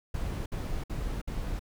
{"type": "noise bursts", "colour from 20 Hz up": "brown", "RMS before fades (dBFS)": -33, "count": 4, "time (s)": [0.14, 1.594], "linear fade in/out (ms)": 5, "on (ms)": 320, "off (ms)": 58, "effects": []}